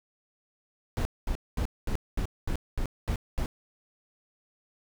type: noise bursts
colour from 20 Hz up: brown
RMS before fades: -28 dBFS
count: 9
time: 0.97-3.459 s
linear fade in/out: 0 ms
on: 81 ms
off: 220 ms
effects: none